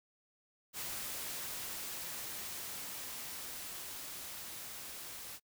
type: noise with level ramp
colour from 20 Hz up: white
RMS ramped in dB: -41 to -47 dBFS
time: 0.73-5.4 s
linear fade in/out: 50 ms
effects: noise-tail reverb RT60 0.1 s tail -26 dB re dry